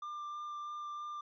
triangle tone with vibrato, 1191 Hz, D6, 24 cents sharp, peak -38 dBFS, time 0.02-1.21 s, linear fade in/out 5 ms, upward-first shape sine, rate 3.1 Hz, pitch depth 10 cents each way, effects resampled to 16000 Hz

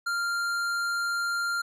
sine tone with tanh clipping, 1393 Hz, F6, 5 cents flat, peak -28 dBFS, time 0.06-1.62 s, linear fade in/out 10 ms, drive 15 dB, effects none

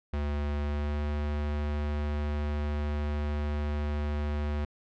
square tone with pitch glide, 72.9 to 73.87 Hz, D2 to D2, -12 to +11 cents, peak -29 dBFS, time 0.13-4.65 s, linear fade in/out 5 ms, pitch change +23 cents, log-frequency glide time 0.63-1.02 s, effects low-pass 3000 Hz 12 dB/octave

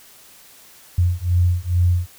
sine beating tone pair, 87.31 / 89.61 Hz, F2 / F2, 0 / +45 cents, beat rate 2.3 Hz, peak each -18 dBFS, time 0.98-2.07 s, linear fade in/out 5 ms, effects white hiss -47 dBFS RMS until 2.18 s

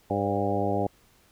harmonic tone with a mistuned harmonic, 100.9 Hz, G#2, 49 cents flat, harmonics 1 / 2 / 3 / 4 / 5 / 6 / 7 / 8, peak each -32 / -32 / -32 / -32 / -32 / -32 / -32 / -32 dBFS, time 0.1-0.87 s, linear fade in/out 5 ms, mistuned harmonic 6, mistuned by -46 cents, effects pink hiss -61 dBFS RMS until 1.31 s

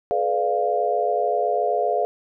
sine chord, G# diminished seventh, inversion none, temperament equal with one note detuned, 426.2 / 493.9 / 587.3 / 698.5 Hz, G#4 / B4 / D5 / F5, +45 / 0 / 0 / 0 cents, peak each -25 / -26 / -26 / -22 dBFS, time 0.11-2.05 s, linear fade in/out 0 ms, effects none

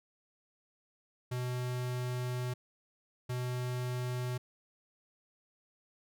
square tone bursts at uneven times, 124.8 Hz, B2, 19 cents sharp, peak -34 dBFS, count 2, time 1.31-2.54 / 3.29-4.38 s, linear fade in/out 10 ms, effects none

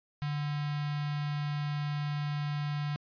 square tone with notch filter, 146.83 Hz, D3, in tune, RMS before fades -33 dBFS, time 0.22-2.96 s, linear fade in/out 0 ms, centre 430 Hz, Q 0.72, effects resampled to 11025 Hz

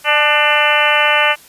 harmonic tone with a mistuned harmonic, 298.1 Hz, D4, 26 cents sharp, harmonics 2 / 3 / 4 / 5 / 6 / 7 / 8 / 9 / 10, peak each -19 / -19 / -19 / -19 / -19 / -19 / -19 / -19 / -19 dBFS, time 0.04-1.36 s, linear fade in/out 50 ms, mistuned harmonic 3, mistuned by -38 cents, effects white hiss -43 dBFS RMS until 1.48 s + resampled to 32000 Hz

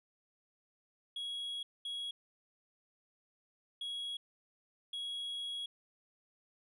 sine tone bursts at uneven times, 3322 Hz, G#7, in tune, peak -35 dBFS, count 4, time 1.16-1.63 / 1.85-2.11 / 3.81-4.17 / 4.93-5.66 s, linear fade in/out 5 ms, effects tanh soft clip ceiling -37 dBFS

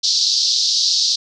white band-pass noise, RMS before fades -17 dBFS, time 0.03-1.16 s, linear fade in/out 10 ms, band 3900 to 5500 Hz, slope 48 dB/octave, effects none

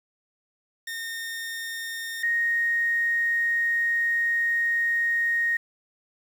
sawtooth / sine tone pair in turn, 1830 / 1864.1 Hz, A#6 / A#6, -32 / -1 cents, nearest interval unison, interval 31 cents, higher second, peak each -28 / -21 dBFS, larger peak second, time 0.87-2.23 / 2.23-5.57 s, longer second, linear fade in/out 5 ms, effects 8-bit

